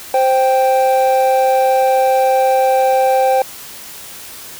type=tone pair together; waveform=triangle; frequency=523.3 / 784.1 Hz; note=C5 / G5; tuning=0 / 0 cents; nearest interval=perfect fifth; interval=700 cents; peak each=-11 dBFS; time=0.14-3.42 s; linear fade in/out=2 ms; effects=white hiss -33 dBFS RMS until 4.59 s